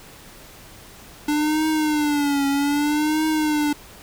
square tone with vibrato, 295.3 Hz, D4, 10 cents sharp, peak -19 dBFS, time 1.28-3.73 s, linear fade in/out 5 ms, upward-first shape triangle, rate 0.63 Hz, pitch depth 110 cents each way, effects pink hiss -44 dBFS RMS until 4.02 s

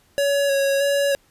square tone with vibrato, 558 Hz, C#5, 11 cents sharp, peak -18 dBFS, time 0.18-1.15 s, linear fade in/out 0 ms, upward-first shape square, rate 1.6 Hz, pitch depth 18 cents each way, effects pink hiss -59 dBFS RMS until 1.3 s + resampled to 32000 Hz

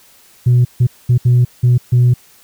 sine tone bursts at uneven times, 123 Hz, B2, 7 cents flat, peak -5 dBFS, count 6, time 0.46-0.65 / 0.8-0.87 / 1.09-1.18 / 1.25-1.45 / 1.63-1.78 / 1.92-2.14 s, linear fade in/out 10 ms, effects tanh soft clip ceiling -5 dBFS + white hiss -47 dBFS RMS until 2.43 s

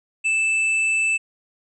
sine tone with hard clipping, 2637 Hz, E7, in tune, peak -19 dBFS, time 0.24-1.18 s, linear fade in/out 20 ms, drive 6 dB, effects resampled to 24000 Hz

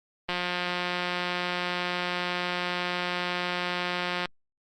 click train, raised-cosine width 0.3 ms, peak -13 dBFS, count 707, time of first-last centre 0.29-4.256 s, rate 178 Hz, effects Opus 24 kbps

